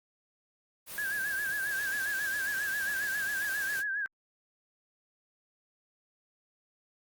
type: noise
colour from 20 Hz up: white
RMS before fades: -41 dBFS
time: 0.86-3.84 s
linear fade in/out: 50 ms
type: tone with vibrato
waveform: sine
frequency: 1626 Hz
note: G#6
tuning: 37 cents flat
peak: -30 dBFS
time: 0.98-4.06 s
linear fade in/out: 0 ms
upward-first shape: sine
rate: 7.4 Hz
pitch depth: 80 cents each way
effects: Opus 32 kbps